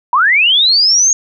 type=linear sweep; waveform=sine; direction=up; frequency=920 to 6630 Hz; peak=-7 dBFS; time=0.13-1.13 s; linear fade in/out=2 ms; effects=none